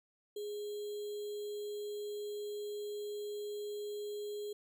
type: tone with sample-and-hold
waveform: sine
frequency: 415.3 Hz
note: G#4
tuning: in tune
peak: -38 dBFS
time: 0.36-4.53 s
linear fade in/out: 5 ms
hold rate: 3675 Hz
effects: none